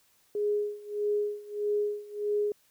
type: tone with tremolo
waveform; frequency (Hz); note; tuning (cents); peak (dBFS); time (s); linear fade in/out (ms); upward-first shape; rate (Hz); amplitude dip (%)
sine; 415.3; G#4; 0; -24; 0.35-2.52; 2; sine; 1.6; 90
effects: white hiss -66 dBFS RMS until 2.7 s